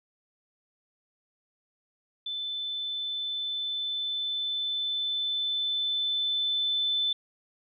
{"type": "tone with level ramp", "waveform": "sine", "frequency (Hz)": 3520, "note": "A7", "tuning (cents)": 0, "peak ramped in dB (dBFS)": [-31, -24], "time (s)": [2.26, 7.13], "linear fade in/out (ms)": 5, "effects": []}